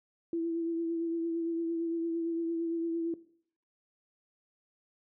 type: tone with vibrato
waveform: sine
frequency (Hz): 332.9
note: E4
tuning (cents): +17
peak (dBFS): -29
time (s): 0.33-3.14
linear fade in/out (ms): 2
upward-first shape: triangle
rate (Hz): 8.8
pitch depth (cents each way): 26
effects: noise-tail reverb RT60 0.6 s tail -18 dB re dry